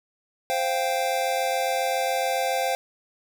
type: chord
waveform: square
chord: C suspended fourth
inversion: none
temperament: just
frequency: 523.3 / 697.7 / 784.9 Hz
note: C5 / F5 / G5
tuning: 0 / -2 / +2 cents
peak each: -28 dBFS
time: 0.5-2.75 s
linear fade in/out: 0 ms
effects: none